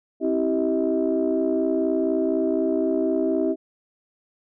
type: tone cluster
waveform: sine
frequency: 265.3 / 324.7 / 388.8 / 638 Hz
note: C4 / E4 / G4 / D#5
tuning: +24 / -26 / -14 / +43 cents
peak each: -25 / -23 / -24 / -27 dBFS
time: 0.2-3.56 s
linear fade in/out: 50 ms
effects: tanh soft clip ceiling -11 dBFS